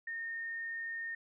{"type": "tone", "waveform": "sine", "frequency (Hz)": 1833, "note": "A#6", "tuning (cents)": -30, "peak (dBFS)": -37, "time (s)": [0.07, 1.15], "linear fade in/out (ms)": 5, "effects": []}